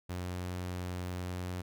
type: tone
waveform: sawtooth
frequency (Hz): 90.1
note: F#2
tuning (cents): -45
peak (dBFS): -32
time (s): 0.09-1.62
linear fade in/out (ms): 10
effects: none